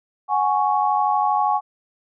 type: chord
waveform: sine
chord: F# suspended second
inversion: none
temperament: just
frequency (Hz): 740 / 832.5 / 1110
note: F#5 / G#5 / C#6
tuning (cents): 0 / +4 / +2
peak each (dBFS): -23 / -19 / -22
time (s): 0.28-1.61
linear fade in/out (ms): 50
effects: none